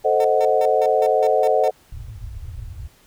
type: chord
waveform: sine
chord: A diminished seventh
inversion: none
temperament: equal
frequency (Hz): 440 / 523.3 / 622.3 / 740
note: A4 / C5 / Eb5 / Gb5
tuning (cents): 0 / 0 / 0 / 0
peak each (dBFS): -20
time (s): 0.04-1.71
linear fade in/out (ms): 20
type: tone bursts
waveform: 30% pulse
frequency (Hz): 450.2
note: A4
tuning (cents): +40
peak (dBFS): -25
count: 8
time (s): 0.2-1.68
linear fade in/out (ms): 2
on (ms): 45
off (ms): 160
type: low-pass noise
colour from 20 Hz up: white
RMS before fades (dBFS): -33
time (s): 1.92-2.88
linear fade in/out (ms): 5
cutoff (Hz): 120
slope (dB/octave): 96
effects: pink hiss -54 dBFS RMS until 3.06 s